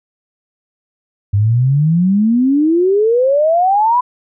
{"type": "exponential sweep", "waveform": "sine", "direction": "up", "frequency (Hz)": [98, 1011], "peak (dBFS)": -9, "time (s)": [1.33, 4.01], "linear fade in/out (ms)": 10, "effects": []}